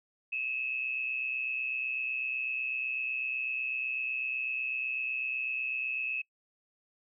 sine tone with amplitude modulation, 2585 Hz, E7, 34 cents flat, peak -28 dBFS, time 0.32-6.22 s, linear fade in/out 10 ms, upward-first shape sine, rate 128 Hz, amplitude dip 65%, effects noise-tail reverb RT60 0.1 s tail -24 dB re dry

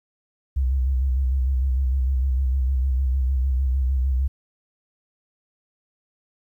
sine tone with vibrato, 65.3 Hz, C2, 3 cents flat, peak -18 dBFS, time 0.56-4.28 s, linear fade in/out 10 ms, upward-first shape square, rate 6.6 Hz, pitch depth 57 cents each way, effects 10-bit

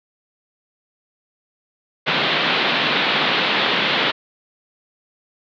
white band-pass noise, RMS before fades -19 dBFS, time 2.06-4.12 s, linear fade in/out 20 ms, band 140 to 3900 Hz, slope 48 dB/octave, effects none

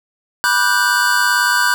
square chord, G major seventh, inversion first, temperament just, 980 / 1176 / 1470 / 1568 Hz, B5 / D6 / F#6 / G6, -14 / +2 / -12 / 0 cents, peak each -20 / -23 / -18 / -17 dBFS, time 0.44-1.74 s, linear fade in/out 0 ms, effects none

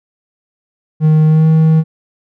triangle tone with pitch glide, 155.56 to 159.01 Hz, D#3 to D#3, 0 to +38 cents, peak -4 dBFS, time 1-1.84 s, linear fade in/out 50 ms, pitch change +38 cents, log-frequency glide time 1.26-1.47 s, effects none

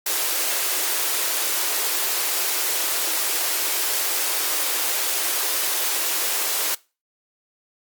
white high-pass noise, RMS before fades -23 dBFS, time 0.06-6.75 s, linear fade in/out 5 ms, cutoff 300 Hz, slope 96 dB/octave, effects noise-tail reverb RT60 0.3 s tail -22 dB re dry + Opus 48 kbps

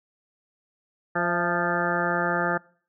harmonic tone with a mistuned harmonic, 174.6 Hz, F3, in tune, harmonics 1 / 2 / 3 / 4 / 5 / 7 / 8 / 9 / 10, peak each -31 / -31 / -31 / -31 / -31 / -31 / -31 / -31 / -31 dBFS, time 1.15-2.58 s, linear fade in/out 10 ms, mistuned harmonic 4, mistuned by -42 cents, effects noise-tail reverb RT60 0.5 s tail -24 dB re dry

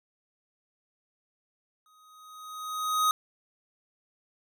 square tone with exponential growth, 1254 Hz, D#6, 13 cents sharp, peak -21 dBFS, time 1.86-3.11 s, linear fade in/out 1 ms, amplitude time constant 270 ms, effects none

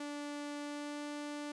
sawtooth tone with pitch glide, 291.3 to 293.5 Hz, D4 to D4, -14 to -1 cents, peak -36 dBFS, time 0-1.52 s, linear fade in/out 5 ms, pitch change +13 cents, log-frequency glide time 0.59-1.04 s, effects resampled to 22050 Hz + 12-bit

